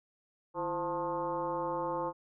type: tone with frequency modulation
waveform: sine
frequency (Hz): 701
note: F5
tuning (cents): +6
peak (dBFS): -31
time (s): 0.54-2.13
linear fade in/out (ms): 50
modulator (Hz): 182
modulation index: 2.2
effects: none